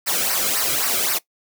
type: noise with flanger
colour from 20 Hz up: white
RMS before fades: -21 dBFS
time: 0.06-1.19 s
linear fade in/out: 20 ms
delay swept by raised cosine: 0.28 to 1.13 ms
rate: 3.8 Hz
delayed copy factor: -0.75
effects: noise-tail reverb RT60 0.1 s tail -19 dB re dry